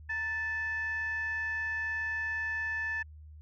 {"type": "tone with frequency modulation", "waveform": "sine", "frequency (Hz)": 1759, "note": "A6", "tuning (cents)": -1, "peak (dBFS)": -30, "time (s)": [0.09, 3.03], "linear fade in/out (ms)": 10, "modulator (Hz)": 833, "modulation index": 0.35, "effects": ["tanh soft clip ceiling -26 dBFS", "added 76 Hz sine -47 dBFS peak until 3.41 s"]}